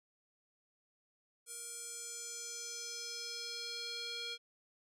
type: tone with band-pass filter sweep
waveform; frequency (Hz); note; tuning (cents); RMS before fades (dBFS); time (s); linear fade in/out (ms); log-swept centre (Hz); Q
square; 470; A#4; +14; -44; 1.46-4.38; 50; 9200 to 3600; 3
effects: none